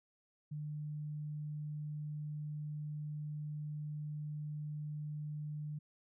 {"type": "tone", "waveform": "sine", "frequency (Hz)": 150, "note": "D3", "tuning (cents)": 37, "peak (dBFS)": -39, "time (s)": [0.51, 5.79], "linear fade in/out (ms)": 10, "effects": []}